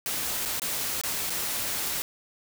white noise with dropouts, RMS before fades -30 dBFS, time 0.06-2.02 s, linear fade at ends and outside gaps 0 ms, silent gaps 0.452-0.458 / 0.597-0.619 / 1.013-1.036 / 1.297-1.303 s, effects none

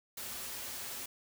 white noise with comb filter, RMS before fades -42 dBFS, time 0.17-1.06 s, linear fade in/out 5 ms, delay 6.4 ms, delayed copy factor -0.5, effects none

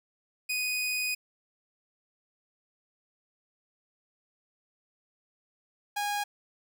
sawtooth tone pair in turn, 2489 / 821.5 Hz, D#7 / G#5, 0 / -19 cents, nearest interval octave + perfect fifth, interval 1919 cents, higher first, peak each -25 dBFS, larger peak neither, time 0.49-1.15 / 5.96-6.24 s, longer first, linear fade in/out 10 ms, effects none

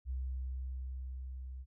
sine tone with level ramp, 64.5 Hz, C2, 24 cents flat, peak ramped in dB -34 to -42 dBFS, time 0.05-1.66 s, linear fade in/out 50 ms, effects none

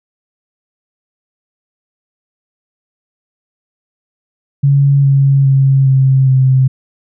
sine tone with pitch steps, 140 / 137.75 / 135.54 / 133.37 / 131.23 Hz, C#3 / C#3 / C#3 / C3 / C3, +18 / -11 / -39 / +34 / +6 cents, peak -6 dBFS, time 4.63-6.68 s, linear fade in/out 10 ms, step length 410 ms, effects none

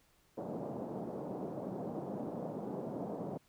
pink band-pass noise, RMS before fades -41 dBFS, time 0.37-3.38 s, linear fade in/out 10 ms, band 160 to 740 Hz, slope 24 dB/octave, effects pink hiss -70 dBFS RMS until 3.48 s

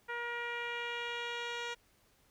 10% pulse tone with low-pass filter sweep, 475.1 Hz, A#4, 33 cents sharp, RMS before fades -39 dBFS, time 0.08-1.75 s, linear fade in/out 20 ms, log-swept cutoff 1800 to 4800 Hz, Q 1.7, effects pink hiss -69 dBFS RMS until 2.3 s

